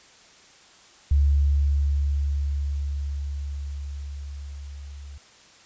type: tone with level ramp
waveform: sine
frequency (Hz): 71.1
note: C#2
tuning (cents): +45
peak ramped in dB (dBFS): -15 to -37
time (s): 1.11-5.18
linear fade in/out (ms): 5
effects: white hiss -52 dBFS RMS until 5.65 s + resampled to 16000 Hz